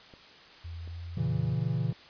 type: clicks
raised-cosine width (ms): 2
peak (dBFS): -37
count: 2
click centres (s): 0.138 / 0.876
type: tone with pitch glide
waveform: sine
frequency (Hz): 84 to 85.77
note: E2 to F2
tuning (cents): +33 to -31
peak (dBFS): -37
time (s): 0.64-1.55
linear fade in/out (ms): 10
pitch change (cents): +36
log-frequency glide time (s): 0.85-1
type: chord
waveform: triangle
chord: A# diminished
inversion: none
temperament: equal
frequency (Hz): 116.54 / 138.59 / 164.81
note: A#2 / C#3 / E3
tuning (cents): 0 / 0 / 0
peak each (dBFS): -29 / -29 / -30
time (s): 1.17-1.93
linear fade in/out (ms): 5
effects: white hiss -52 dBFS RMS until 2.09 s + resampled to 11025 Hz